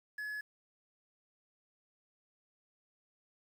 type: tone with quantisation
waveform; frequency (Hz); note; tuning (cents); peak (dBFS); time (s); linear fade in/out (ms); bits
triangle; 1700; G#6; +40; -36; 0.18-0.41; 5; 10
effects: none